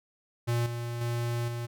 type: tone with level steps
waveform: square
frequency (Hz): 118.7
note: A#2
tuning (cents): +32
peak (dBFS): -26 / -33 / -29 / -33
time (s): 0.47-1.67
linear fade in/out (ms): 20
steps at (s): 0.66 / 1.01 / 1.48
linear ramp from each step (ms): 2
effects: none